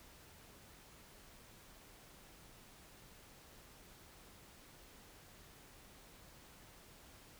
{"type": "silence", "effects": ["pink hiss -60 dBFS RMS until 7.39 s"]}